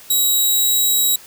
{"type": "tone", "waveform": "10% pulse", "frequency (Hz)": 3857, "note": "B7", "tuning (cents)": -42, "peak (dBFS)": -6, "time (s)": [0.1, 1.16], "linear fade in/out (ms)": 5, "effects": ["white hiss -42 dBFS RMS until 1.26 s"]}